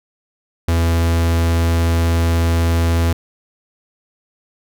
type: tone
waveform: 45% pulse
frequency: 83.6 Hz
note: E2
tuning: 25 cents sharp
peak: -13 dBFS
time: 0.68-3.13 s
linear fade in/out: 5 ms
effects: none